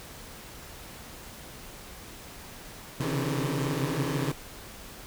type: tone cluster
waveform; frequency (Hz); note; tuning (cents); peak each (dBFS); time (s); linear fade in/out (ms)
20% pulse; 130 / 134.9 / 140.9 / 147.9 / 163.4; C3 / C#3 / C#3 / D3 / E3; -11 / -47 / +29 / +13 / -15; -29; 3-4.32; 5
effects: pink hiss -45 dBFS RMS until 5.06 s